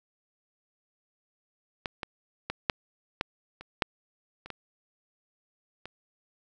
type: clicks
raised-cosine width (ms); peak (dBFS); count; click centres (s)
0.3; -15 / -17 / -15 / -7 / -11 / -27 / -7 / -27 / -20 / -24; 10; 1.858 / 2.032 / 2.5 / 2.698 / 3.211 / 3.61 / 3.822 / 4.46 / 4.503 / 5.856
effects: none